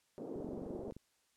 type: band-pass noise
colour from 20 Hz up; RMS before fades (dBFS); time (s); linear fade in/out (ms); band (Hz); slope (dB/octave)
white; -44; 0.18-0.91; 0; 190 to 500; 24
type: click train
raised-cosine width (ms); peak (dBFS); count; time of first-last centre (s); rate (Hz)
3; -36; 15; 0.36-0.966; 23.1
effects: white hiss -75 dBFS RMS until 1.36 s + low-pass 10000 Hz 12 dB/octave